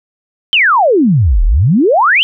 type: exponential two-way sweep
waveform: sine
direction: down then up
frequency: 3203 to 35.32 to 3203 Hz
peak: -6 dBFS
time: 0.53-2.23 s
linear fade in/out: 0 ms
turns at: 1.44 s
effects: none